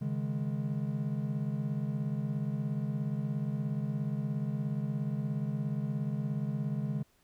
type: chord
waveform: triangle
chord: C# suspended second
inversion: none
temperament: equal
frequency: 138.59 / 155.56 / 207.7 Hz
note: C#3 / D#3 / G#3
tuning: 0 / 0 / 0 cents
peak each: -32 / -34 / -34 dBFS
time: 0.01-7.03 s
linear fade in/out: 10 ms
effects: pink hiss -69 dBFS RMS until 7.23 s